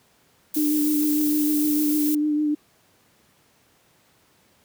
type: noise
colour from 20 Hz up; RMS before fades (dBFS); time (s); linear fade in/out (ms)
violet; -28; 0.54-2.15; 5
type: tone with vibrato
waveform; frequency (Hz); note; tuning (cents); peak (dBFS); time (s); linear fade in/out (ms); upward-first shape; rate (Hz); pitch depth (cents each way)
sine; 300; D4; +37; -19; 0.56-2.55; 10; triangle; 6.6; 28
effects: pink hiss -60 dBFS RMS until 4.64 s + high-pass 100 Hz 12 dB/octave